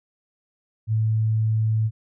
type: tone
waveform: sine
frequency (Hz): 110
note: A2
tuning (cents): 0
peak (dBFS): -18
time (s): 0.87-1.91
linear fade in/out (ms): 50
effects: none